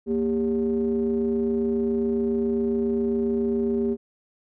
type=ring-modulated tone; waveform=triangle; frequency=82.41 Hz; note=E2; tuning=in tune; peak=-16 dBFS; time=0.06-3.97 s; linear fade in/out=50 ms; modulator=316 Hz; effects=none